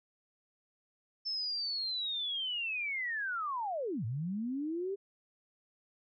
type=linear two-way sweep; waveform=sine; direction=down then up; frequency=5310 to 103.83 to 403.8 Hz; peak=-33 dBFS; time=1.25-4.96 s; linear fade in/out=20 ms; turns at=4.05 s; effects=none